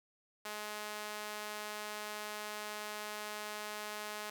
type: tone with high-pass filter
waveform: sawtooth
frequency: 210.8 Hz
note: G#3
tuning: 26 cents sharp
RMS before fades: -43 dBFS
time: 0.45-4.3 s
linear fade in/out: 5 ms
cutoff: 730 Hz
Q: 0.65
effects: none